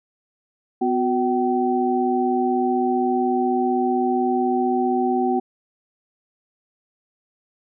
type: tone cluster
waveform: sine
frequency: 250.4 / 366.2 / 766 Hz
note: B3 / F#4 / G5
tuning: +24 / -18 / -40 cents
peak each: -22 dBFS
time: 0.81-5.4 s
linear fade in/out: 10 ms
effects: none